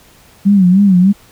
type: tone with vibrato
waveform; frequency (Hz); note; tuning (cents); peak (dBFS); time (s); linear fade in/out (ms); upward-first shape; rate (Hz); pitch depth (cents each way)
sine; 190.4; F#3; +50; -5; 0.45-1.13; 20; sine; 3.3; 120
effects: pink hiss -45 dBFS RMS until 1.31 s